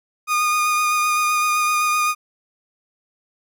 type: tone with vibrato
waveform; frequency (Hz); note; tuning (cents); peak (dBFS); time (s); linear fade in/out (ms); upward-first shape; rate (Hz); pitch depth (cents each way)
30% pulse; 1226; D#6; -26; -14; 0.27-2.15; 50; sine; 7.8; 13
effects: none